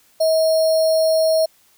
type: tone with sample-and-hold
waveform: sine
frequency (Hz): 640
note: D#5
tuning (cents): +49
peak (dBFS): -13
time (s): 0.2-1.46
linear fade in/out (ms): 10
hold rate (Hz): 4900
effects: white hiss -56 dBFS RMS until 1.77 s